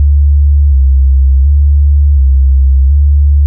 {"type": "tone with vibrato", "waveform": "sine", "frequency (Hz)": 69.3, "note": "C#2", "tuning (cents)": 0, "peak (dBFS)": -3, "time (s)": [0, 3.46], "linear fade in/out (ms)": 0, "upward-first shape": "square", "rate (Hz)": 0.69, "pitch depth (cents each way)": 61, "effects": []}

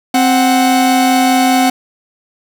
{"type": "tone pair together", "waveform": "45% pulse", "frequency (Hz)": [261.6, 739.9], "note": ["C4", "F#5"], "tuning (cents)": [0, 0], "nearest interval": "octave + tritone", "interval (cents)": 1800, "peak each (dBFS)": [-11, -12], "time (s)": [0.14, 1.7], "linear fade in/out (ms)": 5, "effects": []}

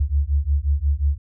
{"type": "beating tone pair", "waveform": "sine", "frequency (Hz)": [68.8, 74.4], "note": ["C#2", "D2"], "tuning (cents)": [-12, 23], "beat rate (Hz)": 5.6, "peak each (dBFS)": -20, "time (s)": [0, 1.18], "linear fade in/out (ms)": 10, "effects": []}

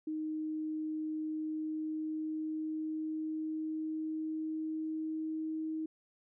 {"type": "tone with pitch glide", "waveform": "sine", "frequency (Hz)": [311.1, 315.8], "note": ["D#4", "D#4"], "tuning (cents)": [0, 26], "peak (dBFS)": -34, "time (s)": [0.07, 5.86], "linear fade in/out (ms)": 5, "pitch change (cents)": 26, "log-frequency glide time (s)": [1.21, 5.61], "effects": []}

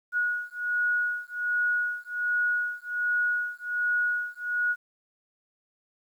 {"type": "beating tone pair", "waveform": "sine", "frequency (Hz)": [1454, 1455.3], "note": ["F#6", "F#6"], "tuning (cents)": [-31, -29], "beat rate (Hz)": 1.3, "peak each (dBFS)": -28, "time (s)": [0.12, 4.76], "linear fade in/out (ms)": 50, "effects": ["10-bit"]}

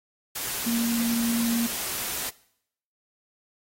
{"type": "tone in noise", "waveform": "sine", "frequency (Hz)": 233.1, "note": "A#3", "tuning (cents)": 0, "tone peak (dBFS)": -23, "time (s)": [0.66, 1.67], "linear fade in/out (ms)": 10, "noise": "white", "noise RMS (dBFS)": -31, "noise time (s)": [0.35, 2.3], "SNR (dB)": 5, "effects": ["noise-tail reverb RT60 0.7 s tail -21 dB re dry", "AAC 48 kbps"]}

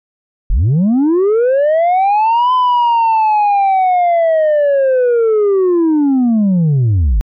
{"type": "linear two-way sweep", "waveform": "sine", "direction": "up then down", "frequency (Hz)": [30.39, 1018, 43.31], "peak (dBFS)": -6, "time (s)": [0.5, 7.21], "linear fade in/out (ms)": 0, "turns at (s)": 2.53, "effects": ["tanh soft clip ceiling -8 dBFS"]}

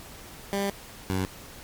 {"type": "tone pair in turn", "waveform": "15% pulse", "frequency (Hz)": [199, 94.21], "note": ["G3", "F#2"], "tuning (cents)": [26, 32], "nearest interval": "octave + minor second", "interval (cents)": 1294, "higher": "first", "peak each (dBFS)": -19, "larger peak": "neither", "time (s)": [[0.53, 0.7], [1.1, 1.25]], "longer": "first", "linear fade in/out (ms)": 0, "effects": ["pink hiss -45 dBFS RMS until 1.63 s", "MP3 96 kbps"]}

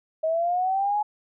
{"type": "linear sweep", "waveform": "sine", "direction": "up", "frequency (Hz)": [629, 848], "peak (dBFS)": -21, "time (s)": [0.23, 1.03], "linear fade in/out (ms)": 10, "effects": []}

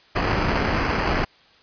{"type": "noise with sample-and-hold", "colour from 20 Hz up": "pink", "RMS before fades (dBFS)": -22, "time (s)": [0.15, 1.25], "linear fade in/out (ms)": 10, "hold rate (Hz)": 3675, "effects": ["white hiss -54 dBFS RMS until 1.62 s", "resampled to 11025 Hz"]}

